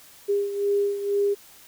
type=beating tone pair; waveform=sine; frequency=403.6 / 405.7 Hz; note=G#4 / G#4; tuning=-49 / -41 cents; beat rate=2.1 Hz; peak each=-22 / -28 dBFS; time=0.28-1.35 s; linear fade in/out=20 ms; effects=white hiss -50 dBFS RMS until 1.67 s